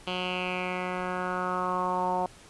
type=tone with low-pass filter sweep; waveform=10% pulse; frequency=182 Hz; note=F#3; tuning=28 cents flat; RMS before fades=-30 dBFS; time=0.07-2.26 s; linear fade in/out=2 ms; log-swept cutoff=3300 to 820 Hz; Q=4.5; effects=pink hiss -52 dBFS RMS until 2.49 s + resampled to 24000 Hz